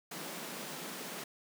pink high-pass noise, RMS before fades -43 dBFS, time 0.11-1.24 s, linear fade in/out 5 ms, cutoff 150 Hz, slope 96 dB/octave, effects none

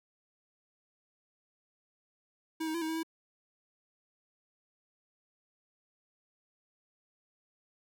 square tone with pitch steps, 320.9 / 315.3 / 337.5 / 317.2 / 322.4 / 325.4 Hz, E4 / D#4 / E4 / D#4 / E4 / E4, -46 / +23 / +41 / +33 / -38 / -22 cents, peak -33 dBFS, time 2.6-3.032 s, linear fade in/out 10 ms, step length 72 ms, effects none

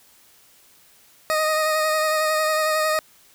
20% pulse tone with vibrato, 622.3 Hz, D#5, in tune, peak -14 dBFS, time 1.3-2.99 s, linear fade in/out 0 ms, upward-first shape sine, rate 11 Hz, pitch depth 20 cents each way, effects white hiss -54 dBFS RMS until 3.34 s

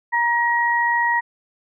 sine tone pair together, 943.5 / 1898 Hz, A#5 / A#6, +21 / +31 cents, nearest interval octave, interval 1210 cents, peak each -19 dBFS, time 0.12-1.21 s, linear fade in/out 20 ms, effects none

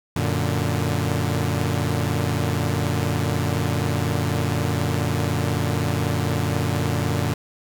sawtooth chord, Gb augmented, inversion none, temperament equal, 92.5 / 116.54 / 146.83 Hz, Gb2 / Bb2 / D3, 0 / 0 / 0 cents, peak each -21 dBFS, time 0.16-7.34 s, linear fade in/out 5 ms, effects 8-bit

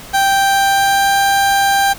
30% pulse tone with pitch glide, 784 to 791.3 Hz, G5 to G5, 0 to +16 cents, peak -8 dBFS, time 0.13-1.94 s, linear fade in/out 20 ms, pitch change +16 cents, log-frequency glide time 0.27-1.16 s, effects pink hiss -34 dBFS RMS until 1.98 s

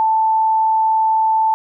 sine tone, 882 Hz, A5, 4 cents sharp, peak -12 dBFS, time 0-1.54 s, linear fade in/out 0 ms, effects none

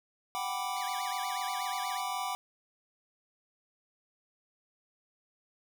square chord, G major seventh, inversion third, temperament equal, 740 / 784 / 987.8 / 1174.7 Hz, F#5 / G5 / B5 / D6, 0 / 0 / 0 / 0 cents, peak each -39 dBFS, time 0.35-2.35 s, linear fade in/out 0 ms
20% pulse tone with vibrato, 1916 Hz, A#6, 47 cents sharp, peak -39 dBFS, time 0.76-2.01 s, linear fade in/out 10 ms, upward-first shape sine, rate 8.3 Hz, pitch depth 300 cents each way
effects none

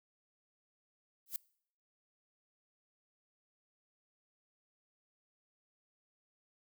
violet noise with exponential growth, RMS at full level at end -33 dBFS, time 1.26-1.36 s, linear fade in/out 1 ms, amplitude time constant 20 ms, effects noise-tail reverb RT60 0.6 s tail -24 dB re dry

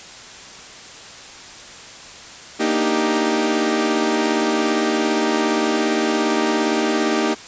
sawtooth chord, Eb major seventh, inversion second, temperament equal, 233.1 / 293.7 / 311.1 / 392 Hz, Bb3 / D4 / Eb4 / G4, 0 / 0 / 0 / 0 cents, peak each -19 / -23 / -17 / -18 dBFS, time 2.59-7.35 s, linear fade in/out 20 ms, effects white hiss -38 dBFS RMS until 7.47 s + resampled to 16000 Hz

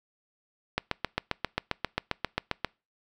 click train, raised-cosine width 0.3 ms, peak -10 dBFS, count 15, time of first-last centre 0.78-2.647 s, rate 7.5 Hz, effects noise-tail reverb RT60 0.3 s tail -26 dB re dry

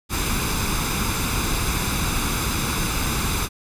pink noise with comb filter, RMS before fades -23 dBFS, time 0.09-3.49 s, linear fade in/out 50 ms, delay 0.81 ms, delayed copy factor +0.6, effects resampled to 32000 Hz

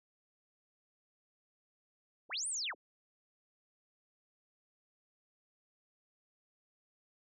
sine linear two-way sweep, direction up then down, 146.8 to 9410 to 146.8 Hz, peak -35 dBFS, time 2.29-2.75 s, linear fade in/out 50 ms, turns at 2.48 s, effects none

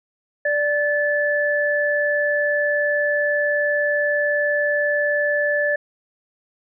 sine tone pair together, 587.3 / 1738.7 Hz, D5 / A6, 0 / -21 cents, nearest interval octave + perfect fifth, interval 1879 cents, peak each -20 dBFS, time 0.45-5.76 s, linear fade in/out 5 ms, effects none

